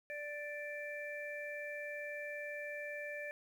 harmonic tone, 587.3 Hz, D5, in tune, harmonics 1 / 3 / 4, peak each -44 / -45 / -47 dBFS, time 0.1-3.31 s, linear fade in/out 0 ms, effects 11-bit

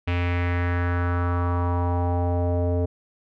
square tone with low-pass filter sweep, 87.8 Hz, F2, 10 cents sharp, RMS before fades -23 dBFS, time 0.07-2.86 s, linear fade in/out 10 ms, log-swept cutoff 2600 to 530 Hz, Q 3.3, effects none

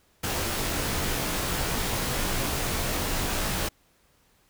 pink noise with comb filter, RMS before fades -28 dBFS, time 0.23-3.69 s, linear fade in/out 10 ms, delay 19 ms, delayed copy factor -0.7, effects pink hiss -64 dBFS RMS until 4.49 s

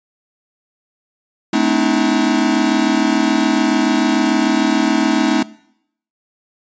square tone cluster, 216.5 / 255.3 / 294.7 / 321.6 Hz, A3 / C4 / D4 / E4, -28 / -42 / +6 / -43 cents, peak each -19 dBFS, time 1.53-5.43 s, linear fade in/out 5 ms, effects noise-tail reverb RT60 0.7 s tail -20 dB re dry + resampled to 16000 Hz

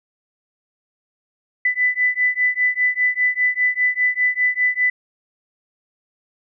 sine beating tone pair, 1992 / 1997 Hz, B6 / B6, +14 / +19 cents, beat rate 5 Hz, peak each -19 dBFS, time 1.65-4.9 s, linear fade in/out 5 ms, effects none

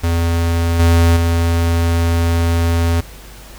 square tone with level steps, 84.2 Hz, E2, 37 cents sharp, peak -14 / -9 / -13 dBFS, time 0.03-3.01 s, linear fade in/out 10 ms, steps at 0.79 / 1.16 s, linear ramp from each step 10 ms, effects added 50 Hz sine -36 dBFS peak until 3.58 s + pink hiss -39 dBFS RMS until 3.58 s

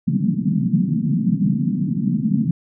pink band-pass noise, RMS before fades -19 dBFS, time 0.07-2.51 s, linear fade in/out 5 ms, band 150 to 240 Hz, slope 48 dB/octave, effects none

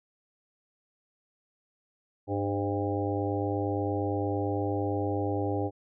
harmonic tone with a mistuned harmonic, 100.1 Hz, G2, 37 cents sharp, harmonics 1 / 3 / 4 / 5 / 6 / 7 / 8, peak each -32 / -32 / -34 / -35 / -40 / -41 / -36 dBFS, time 2.27-5.71 s, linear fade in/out 50 ms, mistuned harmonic 5, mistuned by +39 cents, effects none

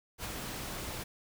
pink noise with ADSR envelope, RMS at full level -37 dBFS, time 0.18-1.04 s, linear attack 65 ms, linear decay 15 ms, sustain -3 dB, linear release 14 ms, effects none

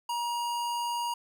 square tone, 950 Hz, A#5, 33 cents sharp, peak -30 dBFS, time 0.09-1.14 s, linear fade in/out 5 ms, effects none

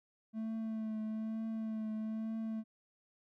triangle tone with vibrato, 220 Hz, A3, in tune, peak -34 dBFS, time 0.33-2.64 s, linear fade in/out 50 ms, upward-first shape triangle, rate 1.1 Hz, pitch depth 27 cents each way, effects none

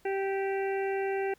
harmonic tone, 390 Hz, G4, 9 cents flat, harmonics 1 / 2 / 4 / 5 / 6 / 7, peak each -29 / -35 / -41 / -43 / -45 / -46 dBFS, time 0.05-1.34 s, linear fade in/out 5 ms, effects pink hiss -64 dBFS RMS until 1.38 s

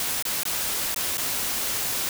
white noise with dropouts, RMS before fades -27 dBFS, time 0-2.09 s, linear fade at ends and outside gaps 1 ms, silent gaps 0.225-0.252 / 0.433-0.453 / 0.945-0.961 / 1.172-1.18 s, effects none

